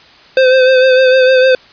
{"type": "tone with vibrato", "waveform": "square", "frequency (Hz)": 517, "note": "C5", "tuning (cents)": -21, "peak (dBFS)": -6, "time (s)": [0.37, 1.55], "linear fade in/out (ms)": 2, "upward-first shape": "triangle", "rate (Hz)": 6.6, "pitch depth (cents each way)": 38, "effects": ["white hiss -41 dBFS RMS until 1.72 s", "resampled to 11025 Hz"]}